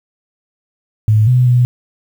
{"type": "tone with pitch steps", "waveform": "sine", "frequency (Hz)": [107.9, 125.5, 123.2], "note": ["A2", "B2", "B2"], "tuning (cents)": [-33, 28, -4], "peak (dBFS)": -7, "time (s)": [1.08, 1.65], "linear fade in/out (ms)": 0, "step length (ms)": 190, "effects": ["7-bit"]}